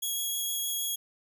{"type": "tone with vibrato", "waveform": "5% pulse", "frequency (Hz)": 3322, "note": "G#7", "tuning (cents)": 0, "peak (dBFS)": -22, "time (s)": [0.02, 0.96], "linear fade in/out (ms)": 10, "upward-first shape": "triangle", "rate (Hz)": 6.4, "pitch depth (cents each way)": 10, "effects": []}